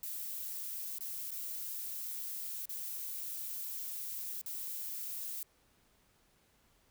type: noise with dropouts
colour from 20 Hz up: violet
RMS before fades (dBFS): -41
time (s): 0.03-5.43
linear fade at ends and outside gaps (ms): 1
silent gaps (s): 0.985-1.007 / 1.307-1.316 / 2.656-2.693 / 4.414-4.461
effects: pink hiss -70 dBFS RMS until 6.9 s